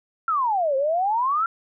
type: exponential two-way sweep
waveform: sine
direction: down then up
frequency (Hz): 1381 to 523.3 to 1381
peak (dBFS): -19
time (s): 0.28-1.46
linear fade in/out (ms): 2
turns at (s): 0.76
effects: none